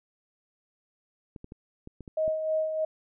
clicks, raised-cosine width 3 ms, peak -29 dBFS, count 7, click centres 1.362 / 1.444 / 1.521 / 1.874 / 2.007 / 2.078 / 2.279 s
sine tone with tremolo, 629 Hz, D#5, 19 cents sharp, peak -23 dBFS, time 2.17-2.85 s, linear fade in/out 5 ms, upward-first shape sine, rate 3.2 Hz, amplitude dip 50%
effects none

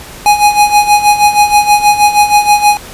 square tone with tremolo, 830.6 Hz, G#5, in tune, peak -3 dBFS, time 0.26-2.77 s, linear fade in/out 0 ms, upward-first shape sine, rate 6.3 Hz, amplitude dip 75%, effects pink hiss -30 dBFS RMS until 2.93 s + resampled to 32000 Hz

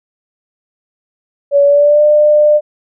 sine tone with pitch glide, 567 to 599 Hz, C#5 to D5, +39 to +34 cents, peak -5 dBFS, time 1.51-2.61 s, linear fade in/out 50 ms, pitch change +95 cents, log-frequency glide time 1.64-2.03 s, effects none

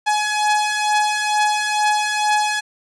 sawtooth beating tone pair, 842 / 844.2 Hz, G#5 / G#5, +24 / +28 cents, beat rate 2.2 Hz, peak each -18 / -14 dBFS, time 0.06-2.61 s, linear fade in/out 20 ms, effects resampled to 22050 Hz

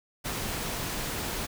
pink noise, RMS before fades -33 dBFS, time 0.24-1.47 s, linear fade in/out 20 ms, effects none

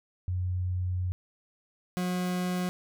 sine / 40% pulse tone pair in turn, 90.9 / 180.65 Hz, F#2 / F#3, -30 / -41 cents, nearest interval octave, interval 1189 cents, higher second, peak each -27 dBFS, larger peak neither, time 0.28-1.12 / 1.97-2.69 s, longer first, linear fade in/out 0 ms, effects none

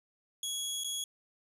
20% pulse tone with dropouts, 3337 Hz, G#7, 8 cents sharp, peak -28 dBFS, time 0.43-1.04 s, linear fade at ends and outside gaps 2 ms, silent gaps 0.837-0.844 s, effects none

